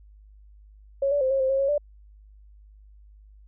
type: tone with pitch steps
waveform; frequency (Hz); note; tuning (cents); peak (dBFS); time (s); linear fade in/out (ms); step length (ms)
sine; 551 / 576 / 522 / 541 / 525 / 540 / 549 / 586; C#5 / D5 / C5 / C#5 / C5 / C#5 / C#5 / D5; -11 / -34 / -4 / -42 / +6 / -45 / -17 / -4; -20; 1.02-1.78; 5; 95
effects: added 51 Hz sine -48 dBFS peak until 3.47 s